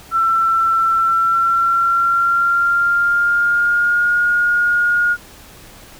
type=tone with pitch glide; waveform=sine; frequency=1342 to 1430 Hz; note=E6 to F6; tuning=+31 to +41 cents; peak=-12 dBFS; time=0.11-5.17 s; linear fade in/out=50 ms; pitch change=+110 cents; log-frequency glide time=0.93-4.15 s; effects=pink hiss -41 dBFS RMS until 5.99 s